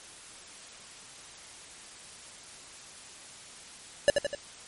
square tone with echo, 575 Hz, D5, 37 cents flat, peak -17 dBFS, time 4.08-4.1 s, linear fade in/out 0 ms, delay 83 ms, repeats 3, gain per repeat -5 dB, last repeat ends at 4.349 s, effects white hiss -48 dBFS RMS until 4.67 s + MP3 48 kbps

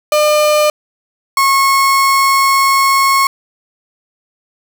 35% pulse tone pair in turn, 602 / 1091.4 Hz, D5 / C#6, +43 / -27 cents, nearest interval minor seventh, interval 1030 cents, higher second, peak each -7 dBFS, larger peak neither, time 0.12-0.7 / 1.37-3.27 s, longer second, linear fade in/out 2 ms, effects none

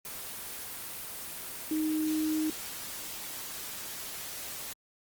sine tone in noise, 311.1 Hz, D#4, in tune, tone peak -27 dBFS, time 1.71-2.5 s, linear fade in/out 2 ms, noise white, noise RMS -40 dBFS, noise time 0.05-4.73 s, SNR +10 dB, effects Opus 24 kbps

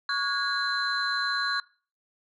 sine tone cluster, 1122 / 1445 / 1649 / 4081 Hz, C#6 / F#6 / G#6 / C8, +21 / -41 / -13 / -44 cents, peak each -30 dBFS, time 0.09-1.6 s, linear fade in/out 2 ms, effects noise-tail reverb RT60 0.4 s tail -22 dB re dry + tanh soft clip ceiling -18 dBFS

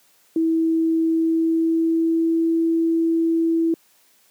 sine tone with pitch glide, 325.4 to 329.4 Hz, E4 to E4, -22 to -1 cents, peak -16 dBFS, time 0.36-3.74 s, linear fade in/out 2 ms, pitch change +21 cents, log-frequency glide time 1.04-2.53 s, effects white hiss -58 dBFS RMS until 4.3 s + high-pass 150 Hz 12 dB/octave

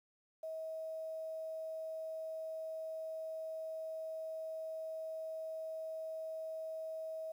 sine tone with quantisation, 640 Hz, D#5, 49 cents sharp, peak -40 dBFS, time 0.43-7.32 s, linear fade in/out 5 ms, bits 11, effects none

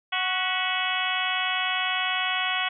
harmonic tone with a mistuned harmonic, 370 Hz, F#4, in tune, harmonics 2 / 3 / 4 / 5 / 6 / 7 / 8 / 9, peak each -32 / -32 / -32 / -32 / -32 / -32 / -32 / -32 dBFS, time 0.12-2.69 s, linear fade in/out 10 ms, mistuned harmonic 5, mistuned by +74 cents, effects none

